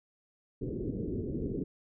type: low-pass noise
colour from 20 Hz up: white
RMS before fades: -35 dBFS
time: 0.61-1.64 s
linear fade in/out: 10 ms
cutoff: 420 Hz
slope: 48 dB/octave
effects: none